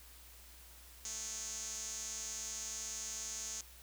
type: tone with band-pass filter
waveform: sawtooth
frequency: 220 Hz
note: A3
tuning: in tune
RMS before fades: -43 dBFS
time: 1.05-3.61 s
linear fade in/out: 2 ms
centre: 6600 Hz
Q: 7.2
effects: added 60 Hz sine -58 dBFS peak until 3.82 s + white hiss -58 dBFS RMS until 3.82 s